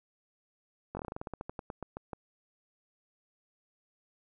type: slowing click train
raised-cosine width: 1 ms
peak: -24 dBFS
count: 18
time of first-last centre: 0.95-2.132 s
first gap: 20 ms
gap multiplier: 1.14
effects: none